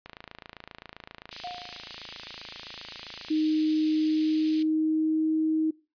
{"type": "click train", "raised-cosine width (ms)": 0.3, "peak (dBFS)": -25, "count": 90, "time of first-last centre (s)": [0.06, 3.285], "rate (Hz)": 27.6}
{"type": "high-pass noise", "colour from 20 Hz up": "pink", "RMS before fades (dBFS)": -40, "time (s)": [1.31, 4.63], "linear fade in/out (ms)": 5, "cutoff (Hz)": 2700, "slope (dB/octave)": 24}
{"type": "tone with exponential decay", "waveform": "sine", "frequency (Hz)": 715, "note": "F5", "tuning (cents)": 41, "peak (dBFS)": -32, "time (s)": [1.44, 1.95], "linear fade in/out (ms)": 5, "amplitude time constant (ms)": 110}
{"type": "tone with pitch glide", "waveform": "sine", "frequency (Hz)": [310.7, 315.2], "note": ["D#4", "D#4"], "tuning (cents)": [-2, 23], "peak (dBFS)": -22, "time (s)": [3.3, 5.71], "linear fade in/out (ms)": 10, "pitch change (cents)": 25, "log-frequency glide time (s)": [3.94, 5.32]}
{"effects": ["noise-tail reverb RT60 0.3 s tail -21 dB re dry", "resampled to 11025 Hz"]}